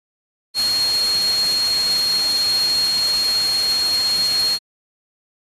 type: tone in noise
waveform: sine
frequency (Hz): 4270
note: C8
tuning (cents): +34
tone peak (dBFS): -16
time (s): 0.54-4.59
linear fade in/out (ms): 50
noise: white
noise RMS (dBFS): -27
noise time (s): 0.54-4.59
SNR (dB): +8
effects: AAC 32 kbps